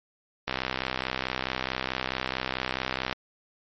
click train, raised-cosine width 0.3 ms, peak -11 dBFS, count 172, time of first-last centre 0.48-3.127 s, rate 64.6 Hz, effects MP3 32 kbps

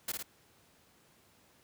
white noise with echo, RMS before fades -35 dBFS, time 0.08-0.12 s, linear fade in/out 5 ms, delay 54 ms, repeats 2, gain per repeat -3 dB, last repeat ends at 0.228 s, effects pink hiss -65 dBFS RMS until 1.63 s + high-pass 80 Hz 12 dB/octave

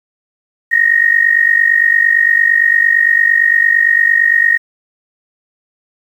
sine tone with amplitude modulation, 1864.7 Hz, A#6, in tune, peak -4 dBFS, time 0.71-4.58 s, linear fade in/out 20 ms, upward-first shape sine, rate 48.8 Hz, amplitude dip 80%, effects 7-bit

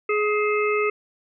harmonic tone with a mistuned harmonic, 420 Hz, G#4, 19 cents sharp, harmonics 1 / 3 / 5 / 6, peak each -21 / -26 / -28 / -29 dBFS, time 0.09-0.9 s, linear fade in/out 5 ms, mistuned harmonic 6, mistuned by +50 cents, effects none

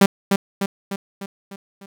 sawtooth tone with echo, 197 Hz, G3, 9 cents sharp, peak -5 dBFS, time 0.01-0.06 s, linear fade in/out 5 ms, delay 300 ms, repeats 6, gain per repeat -5 dB, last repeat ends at 1.86 s, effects none

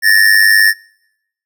square ring-modulated tone, 1794 Hz, A6, 33 cents sharp, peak -4 dBFS, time 0.02-0.74 s, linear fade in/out 50 ms, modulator 49.9 Hz, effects noise-tail reverb RT60 0.8 s tail -26 dB re dry

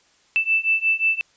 sine beating tone pair, 2645 / 2650.6 Hz, E7 / E7, +5 / +9 cents, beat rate 5.6 Hz, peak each -21 / -20 dBFS, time 0.36-1.21 s, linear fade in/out 0 ms, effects white hiss -59 dBFS RMS until 1.36 s + resampled to 16000 Hz

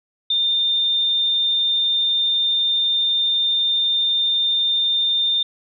sine tone, 3612 Hz, A7, 45 cents sharp, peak -16 dBFS, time 0.3-5.43 s, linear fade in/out 5 ms, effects none

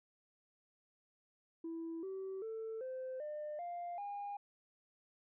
sine tone with pitch steps, 329.6 / 383 / 445.1 / 517.2 / 601 / 698.4 / 811.6 Hz, E4 / G4 / A4 / C5 / D5 / F5 / G#5, 0 / -40 / +20 / -20 / +40 / 0 / -40 cents, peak -39 dBFS, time 1.64-4.37 s, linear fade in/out 5 ms, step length 390 ms, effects tanh soft clip ceiling -38 dBFS

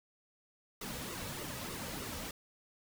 pink noise with flanger, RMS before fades -42 dBFS, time 0.81-2.31 s, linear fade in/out 5 ms, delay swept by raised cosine 1.2 to 2.9 ms, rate 3.3 Hz, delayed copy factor -0.65, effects none

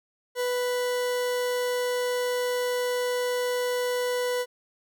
40% pulse tone, 494.1 Hz, B4, 1 cent sharp, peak -24 dBFS, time 0.35-4.46 s, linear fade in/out 50 ms, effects none

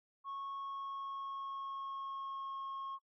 sine tone with pitch glide, 1100 to 1084.9 Hz, C#6 to C#6, -14 to -38 cents, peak -38 dBFS, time 0.24-2.99 s, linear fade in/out 50 ms, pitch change -24 cents, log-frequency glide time 0.56-2.61 s, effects noise-tail reverb RT60 0.1 s tail -24 dB re dry + tanh soft clip ceiling -39 dBFS

